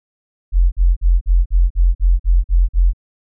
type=tone bursts; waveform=sine; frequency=43.65 Hz; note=F1; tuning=in tune; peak=-8 dBFS; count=10; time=0.52-2.934 s; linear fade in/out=50 ms; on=200 ms; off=46 ms; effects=none